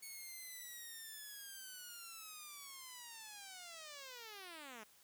5% pulse linear sweep, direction down, 2220 to 204.9 Hz, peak -39 dBFS, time 0.02-4.84 s, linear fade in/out 10 ms, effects white hiss -67 dBFS RMS until 5.03 s + high-pass 60 Hz 12 dB/octave

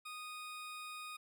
20% pulse tone, 1240 Hz, D#6, 6 cents flat, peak -40 dBFS, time 0.05-1.17 s, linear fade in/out 10 ms, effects none

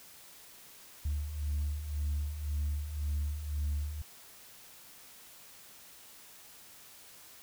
sine beating tone pair, 72.2 / 74.1 Hz, D2 / D2, -29 / +16 cents, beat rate 1.9 Hz, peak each -37 / -31 dBFS, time 1.05-4.02 s, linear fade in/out 5 ms, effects tanh soft clip ceiling -27 dBFS + white hiss -54 dBFS RMS until 7.42 s

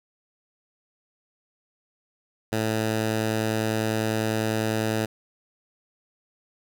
10% pulse tone, 110 Hz, A2, in tune, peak -15 dBFS, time 2.52-5.06 s, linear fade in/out 10 ms, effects none

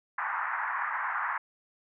pink band-pass noise, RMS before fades -32 dBFS, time 0.18-1.38 s, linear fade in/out 5 ms, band 870 to 1900 Hz, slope 48 dB/octave, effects none

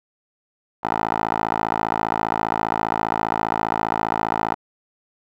10% pulse tone with band-pass filter, 55 Hz, A1, in tune, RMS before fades -23 dBFS, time 0.83-4.55 s, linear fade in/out 20 ms, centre 930 Hz, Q 2.3, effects none

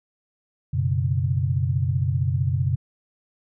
sine chord, F# suspended fourth, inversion none, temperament just, 92.5 / 123.33 / 138.75 Hz, F#2 / B2 / C#3, 0 / -2 / +2 cents, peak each -24 dBFS, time 0.73-2.76 s, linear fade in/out 10 ms, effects none

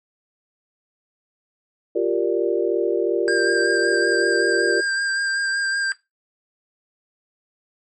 sine chord, G minor seventh, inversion third, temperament equal, 349.2 / 392 / 466.2 / 587.3 Hz, F4 / G4 / Bb4 / D5, 0 / 0 / 0 / 0 cents, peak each -22 / -23 / -22 / -26 dBFS, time 1.95-4.81 s, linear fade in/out 10 ms
square tone with vibrato, 1594 Hz, G6, 28 cents sharp, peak -21 dBFS, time 3.28-5.92 s, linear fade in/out 0 ms, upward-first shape sine, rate 5.3 Hz, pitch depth 21 cents each way
effects noise-tail reverb RT60 0.2 s tail -18 dB re dry + MP3 32 kbps

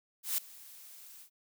blue noise with ADSR envelope, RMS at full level -30 dBFS, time 0.23-1.3 s, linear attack 150 ms, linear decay 4 ms, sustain -22 dB, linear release 85 ms, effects none

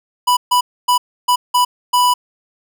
square tone bursts at uneven times, 987.8 Hz, B5, in tune, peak -11 dBFS, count 6, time 0.27-0.37 / 0.51-0.61 / 0.88-0.98 / 1.28-1.36 / 1.54-1.65 / 1.93-2.14 s, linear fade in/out 10 ms, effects none

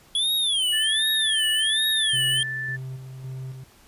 square tone with vibrato, 3322 Hz, G#7, in tune, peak -21 dBFS, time 0.15-2.43 s, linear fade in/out 2 ms, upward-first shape sine, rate 1.3 Hz, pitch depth 220 cents each way
sine tone, 1760 Hz, A6, in tune, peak -27 dBFS, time 0.72-2.77 s, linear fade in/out 20 ms
triangle tone with tremolo, 130.81 Hz, C3, in tune, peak -29 dBFS, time 2.13-3.64 s, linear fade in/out 5 ms, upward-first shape square, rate 1.8 Hz, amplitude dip 45%
effects pink hiss -54 dBFS RMS until 3.87 s + resampled to 32000 Hz

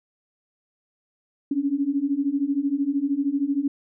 sine beating tone pair, 272.9 / 285.9 Hz, C#4 / D4, -27 / -46 cents, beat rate 13 Hz, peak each -25 / -23 dBFS, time 1.51-3.68 s, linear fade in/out 5 ms, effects none

